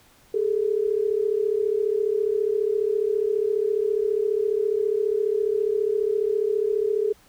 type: tone pair together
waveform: sine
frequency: 405.3 / 440 Hz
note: G#4 / A4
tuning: -42 / 0 cents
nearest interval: minor second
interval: 142 cents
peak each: -23 dBFS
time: 0.34-7.13 s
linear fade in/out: 5 ms
effects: pink hiss -56 dBFS RMS until 7.28 s